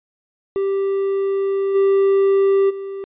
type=tone with level steps; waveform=triangle; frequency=392 Hz; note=G4; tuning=in tune; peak=-15 / -10 / -24 dBFS; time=0.56-3.04 s; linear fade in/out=0 ms; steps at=1.74 / 2.69 s; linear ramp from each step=20 ms; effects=resampled to 8000 Hz